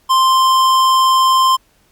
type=tone with tanh clipping; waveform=sine; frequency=1046.5 Hz; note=C6; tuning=in tune; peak=-11 dBFS; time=0.09-1.57 s; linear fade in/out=20 ms; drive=18 dB; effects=pink hiss -56 dBFS RMS until 1.91 s + Opus 48 kbps